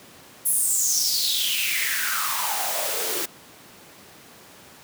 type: noise with high-pass filter sweep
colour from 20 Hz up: white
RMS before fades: -24 dBFS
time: 0.45-3.26 s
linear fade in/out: 10 ms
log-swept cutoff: 11000 to 340 Hz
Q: 6
effects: pink hiss -47 dBFS RMS until 4.83 s + high-pass 150 Hz 12 dB/octave